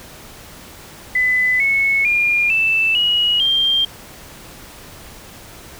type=tone with pitch steps; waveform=sine; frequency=2006 / 2200 / 2413 / 2647 / 2903 / 3184 Hz; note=B6 / C#7 / D7 / E7 / F#7 / G7; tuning=+26 / -14 / +46 / +7 / -34 / +26 cents; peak=-13 dBFS; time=1.15-3.85 s; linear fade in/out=5 ms; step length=450 ms; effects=pink hiss -39 dBFS RMS until 5.79 s